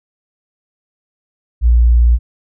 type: tone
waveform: sine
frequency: 59 Hz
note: A#1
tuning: 22 cents sharp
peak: -6 dBFS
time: 1.61-2.19 s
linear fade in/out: 50 ms
effects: none